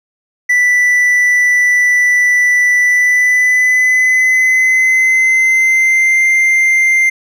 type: tone with pitch glide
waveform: triangle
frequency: 1975.5 to 2093 Hz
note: B6 to C7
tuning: 0 to 0 cents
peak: -6 dBFS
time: 0.49-7.1 s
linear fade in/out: 10 ms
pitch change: +100 cents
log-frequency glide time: 2.8-6.26 s
effects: none